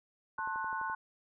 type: chord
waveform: sine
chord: F# diminished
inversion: first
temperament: just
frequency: 888 / 1065.6 / 1480 Hz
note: A5 / C6 / F#6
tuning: +16 / +31 / 0 cents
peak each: -38 dBFS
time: 0.38-0.95 s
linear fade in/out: 5 ms
type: click train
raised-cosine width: 1 ms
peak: -36 dBFS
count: 7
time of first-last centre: 0.39-0.898 s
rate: 11.8 Hz
effects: none